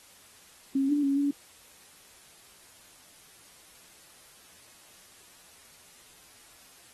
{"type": "tone with pitch steps", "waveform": "sine", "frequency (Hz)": [271.9, 291.5, 277.1, 284.2], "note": ["C#4", "D4", "C#4", "C#4"], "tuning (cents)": [-33, -13, -1, 43], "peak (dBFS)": -23, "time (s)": [0.75, 1.31], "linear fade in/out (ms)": 5, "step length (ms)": 140, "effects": ["white hiss -55 dBFS RMS until 6.93 s", "AAC 32 kbps"]}